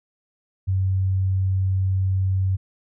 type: tone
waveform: sine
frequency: 94.9 Hz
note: F#2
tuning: 44 cents sharp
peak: -18 dBFS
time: 0.67-2.57 s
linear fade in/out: 20 ms
effects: none